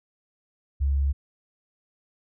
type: tone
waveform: sine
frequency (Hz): 69.4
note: C#2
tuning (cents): +3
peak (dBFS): -20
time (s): 0.8-1.13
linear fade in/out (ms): 20
effects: none